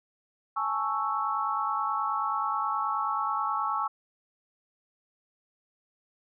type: chord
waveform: sine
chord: A major seventh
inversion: third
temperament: equal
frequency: 830.6 / 880 / 1108.7 / 1318.5 Hz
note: G#5 / A5 / C#6 / E6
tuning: 0 / 0 / 0 / 0 cents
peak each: -34 / -34 / -30 / -31 dBFS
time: 0.56-3.88 s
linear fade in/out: 10 ms
effects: none